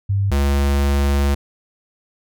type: tone pair in turn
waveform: sine / square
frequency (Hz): 99 / 70.19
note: G2 / C#2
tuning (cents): +18 / +22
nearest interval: tritone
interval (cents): 596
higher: first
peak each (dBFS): -15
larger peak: neither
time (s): 0.09-0.31 / 0.31-1.35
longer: second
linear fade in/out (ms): 10
effects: none